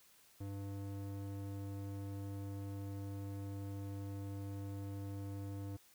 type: tone with band-pass filter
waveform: square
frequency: 99.3 Hz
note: G2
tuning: 23 cents sharp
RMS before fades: -44 dBFS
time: 0.4-5.77 s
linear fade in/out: 10 ms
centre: 220 Hz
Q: 0.73
effects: white hiss -66 dBFS RMS until 5.94 s